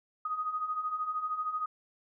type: beating tone pair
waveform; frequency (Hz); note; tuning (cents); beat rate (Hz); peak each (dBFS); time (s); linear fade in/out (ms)
sine; 1238 / 1251; D#6 / D#6; -9 / +9; 13; -38 / -32; 0.25-1.66; 5
effects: none